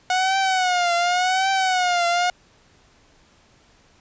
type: tone with vibrato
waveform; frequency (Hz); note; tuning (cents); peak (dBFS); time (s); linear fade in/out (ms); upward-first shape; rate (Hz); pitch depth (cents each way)
sawtooth; 731; F#5; -21; -14; 0.1-2.3; 2; triangle; 0.89; 110
effects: pink hiss -56 dBFS RMS until 4 s + resampled to 16000 Hz